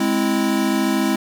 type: chord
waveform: square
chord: Ab augmented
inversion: none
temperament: equal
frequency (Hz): 207.7 / 261.6 / 329.6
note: Ab3 / C4 / E4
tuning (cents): 0 / 0 / 0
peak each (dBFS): -22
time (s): 0-1.16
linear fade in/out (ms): 5
effects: none